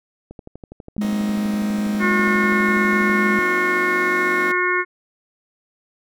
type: click train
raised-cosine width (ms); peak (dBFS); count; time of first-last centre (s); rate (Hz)
2; -23; 35; 0.31-3.097; 12.2
type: tone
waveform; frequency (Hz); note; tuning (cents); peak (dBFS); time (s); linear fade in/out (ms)
sine; 208.3; G#3; +5; -19; 0.98-3.39; 0
type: chord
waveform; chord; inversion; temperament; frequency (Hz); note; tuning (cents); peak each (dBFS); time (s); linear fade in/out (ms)
sawtooth; C half-diminished seventh; second; just; 188.37 / 235.5 / 261.6 / 314; Gb3 / Bb3 / C4 / Eb4; +31 / +18 / 0 / +16; -31 / -31 / -29 / -27; 1.01-4.52; 5
type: harmonic tone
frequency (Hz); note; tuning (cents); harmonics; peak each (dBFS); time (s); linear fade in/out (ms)
360.8; F#4; -44; 1 / 3 / 4 / 5 / 6; -23 / -23 / -23 / -23 / -23; 1.99-4.85; 50
effects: none